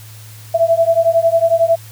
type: beating tone pair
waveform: sine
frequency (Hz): 659.3 / 670.3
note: E5 / E5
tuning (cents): 0 / +29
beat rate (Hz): 11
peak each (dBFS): -13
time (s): 0.54-1.76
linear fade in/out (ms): 10
effects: added 108 Hz sine -35 dBFS peak until 1.91 s + white hiss -41 dBFS RMS until 1.91 s